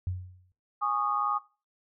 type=tone with exponential decay; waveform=sine; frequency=91.2 Hz; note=F#2; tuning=24 cents flat; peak=-26 dBFS; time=0.07-0.52 s; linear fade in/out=0 ms; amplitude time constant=96 ms
type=chord; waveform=sine; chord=Ab suspended fourth; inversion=none; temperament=equal with one note detuned; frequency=830.6 / 1108.7 / 1230.2 Hz; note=Ab5 / Db6 / Eb6; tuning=0 / 0 / -20 cents; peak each=-32 / -31 / -28 dBFS; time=0.81-1.39 s; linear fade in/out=20 ms
effects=noise-tail reverb RT60 0.3 s tail -17 dB re dry